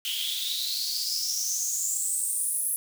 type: noise with high-pass filter sweep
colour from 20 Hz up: white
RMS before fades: -29 dBFS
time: 0.05-2.76 s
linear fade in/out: 0 ms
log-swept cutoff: 3000 to 11000 Hz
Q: 9.3
effects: none